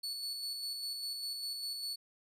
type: tone with tremolo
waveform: 40% pulse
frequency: 4435 Hz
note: C#8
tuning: in tune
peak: -35 dBFS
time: 0.03-1.96 s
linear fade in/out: 10 ms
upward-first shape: square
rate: 5 Hz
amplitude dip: 30%
effects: resampled to 32000 Hz